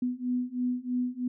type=beating tone pair; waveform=sine; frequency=246.9 / 250 Hz; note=B3 / B3; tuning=0 / +21 cents; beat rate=3.1 Hz; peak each=-31 / -30 dBFS; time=0.02-1.28 s; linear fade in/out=5 ms; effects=none